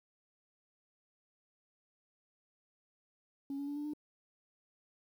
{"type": "tone with pitch steps", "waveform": "sine", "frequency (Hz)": [277.3, 282.6, 288.1, 293.6, 299.3], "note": ["C#4", "C#4", "D4", "D4", "D4"], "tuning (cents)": [1, 34, -33, 0, 33], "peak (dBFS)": -35, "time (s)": [3.5, 3.935], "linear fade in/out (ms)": 2, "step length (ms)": 87, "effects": ["tanh soft clip ceiling -34 dBFS", "11-bit"]}